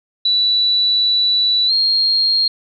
sine tone with pitch glide, 3951 to 4235 Hz, B7 to C8, 0 to +20 cents, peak -12 dBFS, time 0.25-2.48 s, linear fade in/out 5 ms, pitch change +120 cents, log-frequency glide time 1.67-1.72 s, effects none

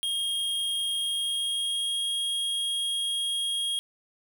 square tone with pitch glide, 3245 to 3266 Hz, G#7 to G#7, -41 to -30 cents, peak -27 dBFS, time 0.03-3.79 s, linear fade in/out 0 ms, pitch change +11 cents, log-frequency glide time 0.89-2.03 s, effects 9-bit

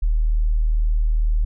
sine tone, 38.89 Hz, D#1, in tune, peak -15 dBFS, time 0.02-1.45 s, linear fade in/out 10 ms, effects none

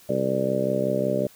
harmonic tone, 65.41 Hz, C2, in tune, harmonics 2 / 3 / 4 / 5 / 6 / 7 / 8 / 9, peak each -32 / -29 / -31 / -34 / -30 / -30 / -33 / -25 dBFS, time 0.09-1.27 s, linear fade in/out 5 ms, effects white hiss -52 dBFS RMS until 1.35 s

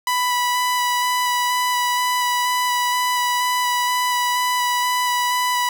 sawtooth tone with vibrato, 987.8 Hz, B5, in tune, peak -14 dBFS, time 0.07-5.69 s, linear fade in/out 2 ms, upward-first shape square, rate 2.1 Hz, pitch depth 9 cents each way, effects 8-bit

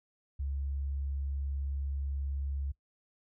sine tone, 69.3 Hz, C#2, in tune, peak -32 dBFS, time 0.39-2.72 s, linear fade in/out 10 ms, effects noise-tail reverb RT60 0.1 s tail -20 dB re dry

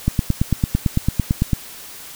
click train, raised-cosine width 5 ms, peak -3 dBFS, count 14, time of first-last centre 0.08-1.533 s, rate 8.95 Hz, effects white hiss -37 dBFS RMS until 2.15 s

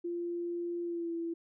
sine tone with pitch glide, 345.5 to 334.9 Hz, F4 to E4, -19 to +27 cents, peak -33 dBFS, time 0.04-1.34 s, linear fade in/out 10 ms, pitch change -54 cents, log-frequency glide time 0.83-1.13 s, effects none

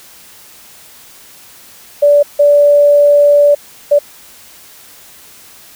sine tone bursts at uneven times, 580 Hz, D5, 22 cents flat, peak -4 dBFS, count 3, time 2.02-2.23 / 2.39-3.55 / 3.91-3.99 s, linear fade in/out 10 ms, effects white hiss -39 dBFS RMS until 5.75 s

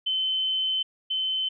sine tone pair in turn, 3063 / 3063 Hz, G7 / G7, -41 / -41 cents, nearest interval unison, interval 0 cents, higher neither, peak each -23 / -24 dBFS, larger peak first, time 0.06-0.83 / 1.1-1.49 s, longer first, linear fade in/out 10 ms, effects none

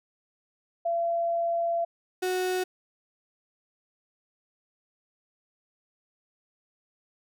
sine / 35% pulse tone pair in turn, 679 / 368.1 Hz, F5 / F#4, -49 / -9 cents, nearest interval major seventh, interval 1060 cents, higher first, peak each -24 dBFS, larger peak neither, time 0.85-1.85 / 2.22-2.64 s, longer first, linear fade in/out 10 ms, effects none

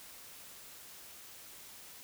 silence, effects white hiss -52 dBFS RMS until 2.03 s

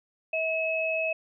sine tone pair together, 643 / 2575 Hz, E5 / E7, -43 / -41 cents, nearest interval 2 octaves, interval 2402 cents, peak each -28 dBFS, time 0.33-1.13 s, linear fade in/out 5 ms, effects none

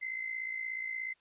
sine tone with amplitude modulation, 2064 Hz, C7, 24 cents flat, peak -32 dBFS, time 0.01-1.14 s, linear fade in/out 20 ms, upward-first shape sine, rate 56.8 Hz, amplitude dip 65%, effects white hiss -71 dBFS RMS until 1.2 s + resampled to 8000 Hz

